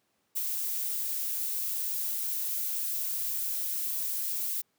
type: noise with ADSR envelope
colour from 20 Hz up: violet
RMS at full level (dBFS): -29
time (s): 0.35-4.62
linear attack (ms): 22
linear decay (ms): 22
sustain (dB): -3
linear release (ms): 16
effects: pink hiss -74 dBFS RMS until 4.78 s + high-pass 150 Hz 12 dB/octave